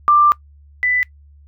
sine tone pair in turn, 1184 / 1991.2 Hz, D6 / B6, +14 / +14 cents, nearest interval major sixth, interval 900 cents, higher second, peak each -8 / -14 dBFS, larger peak first, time 0.08-0.32 / 0.83-1.03 s, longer first, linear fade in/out 0 ms, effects noise-tail reverb RT60 0.1 s tail -21 dB re dry + added 72 Hz sine -43 dBFS peak until 1.47 s

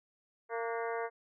harmonic tone with a mistuned harmonic, 230.2 Hz, A#3, 22 cents flat, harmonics 2 / 3 / 4 / 5 / 6 / 7 / 8 / 9, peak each -36 / -40 / -42 / -44 / -46 / -47 / -48 / -49 dBFS, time 0.49-1.1 s, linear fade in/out 50 ms, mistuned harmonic 6, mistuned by +77 cents, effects none

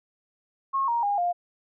sine tone with pitch steps, 1085 / 939.1 / 812.8 / 703.5 Hz, C#6 / A#5 / G#5 / F5, -37 / +13 / -38 / +12 cents, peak -22 dBFS, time 0.73-1.33 s, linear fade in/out 20 ms, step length 150 ms, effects none

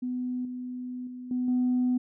sine tone with level steps, 250 Hz, B3, 21 cents sharp, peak -28 / -33 / -37 / -25 / -21 dBFS, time 0.02-1.98 s, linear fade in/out 10 ms, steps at 0.45 / 1.07 / 1.31 / 1.48 s, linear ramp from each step 2 ms, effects tanh soft clip ceiling -19 dBFS

